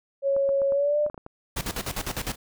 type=tone with pitch glide; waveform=sine; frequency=552 to 595 Hz; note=C#5 to D5; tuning=-7 to +22 cents; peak=-20 dBFS; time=0.22-1.1 s; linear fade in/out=50 ms; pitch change=+129 cents; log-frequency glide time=0.71-0.98 s
type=clicks; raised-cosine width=1 ms; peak=-25 dBFS; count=9; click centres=0.365 / 0.491 / 0.618 / 0.722 / 1.064 / 1.099 / 1.144 / 1.178 / 1.264 s
type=noise with tremolo; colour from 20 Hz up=pink; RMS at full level=-29 dBFS; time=1.56-2.36 s; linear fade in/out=10 ms; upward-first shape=square; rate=9.9 Hz; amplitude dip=80%
effects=none